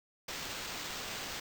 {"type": "noise with sample-and-hold", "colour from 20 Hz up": "blue", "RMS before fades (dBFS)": -41, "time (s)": [0.28, 1.4], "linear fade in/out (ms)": 5, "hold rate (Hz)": 11025, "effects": []}